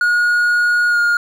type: tone with pitch glide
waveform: triangle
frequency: 1443 to 1421.5 Hz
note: F#6 to F6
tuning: -44 to +30 cents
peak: -10 dBFS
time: 0.01-1.17 s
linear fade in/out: 2 ms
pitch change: -26 cents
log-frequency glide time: 0.88-0.99 s
effects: none